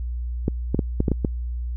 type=clicks; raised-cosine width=3 ms; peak=-7 dBFS; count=7; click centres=0.481 / 0.746 / 0.792 / 1.004 / 1.082 / 1.117 / 1.248 s; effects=added 60 Hz sine -25 dBFS peak until 1.76 s